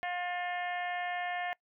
harmonic tone, 355.6 Hz, F4, 31 cents sharp, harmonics 2 / 3 / 4 / 5 / 6 / 7 / 8 / 9, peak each -35 / -47 / -50 / -39 / -42 / -50 / -50 / -53 dBFS, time 0.03-1.53 s, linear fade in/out 0 ms, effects noise-tail reverb RT60 0.1 s tail -23 dB re dry

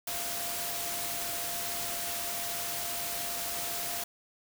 sine tone in noise, 692 Hz, F5, 16 cents flat, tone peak -42 dBFS, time 0.07-4.04 s, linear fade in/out 5 ms, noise white, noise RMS -35 dBFS, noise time 0.07-4.04 s, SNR -10 dB, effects none

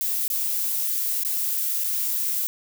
violet noise with dropouts, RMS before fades -25 dBFS, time 0.01-2.47 s, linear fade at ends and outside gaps 0 ms, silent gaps 0.279-0.301 / 1.234-1.249 / 1.837-1.843 s, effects none

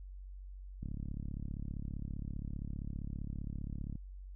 click train, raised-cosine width 5 ms, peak -29 dBFS, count 111, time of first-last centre 0.83-3.955 s, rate 35.2 Hz, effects added 47 Hz sine -45 dBFS peak until 4.35 s

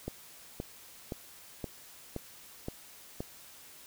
click train, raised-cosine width 2 ms, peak -22 dBFS, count 7, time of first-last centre 0.08-3.205 s, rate 1.92 Hz, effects white hiss -53 dBFS RMS until 3.86 s

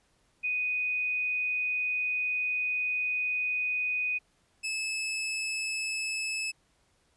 sine / sawtooth tone pair in turn, 2489 / 2604 Hz, D#7 / E7, 0 / -22 cents, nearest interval minor second, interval 78 cents, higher second, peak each -27 dBFS, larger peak neither, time 0.43-4.19 / 4.63-6.52 s, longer first, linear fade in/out 20 ms, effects pink hiss -69 dBFS RMS until 7.16 s + resampled to 24000 Hz

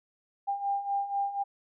sine beating tone pair, 796 / 800.1 Hz, G5 / G5, +26 / +35 cents, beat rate 4.1 Hz, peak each -34 / -29 dBFS, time 0.47-1.44 s, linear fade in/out 20 ms, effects none

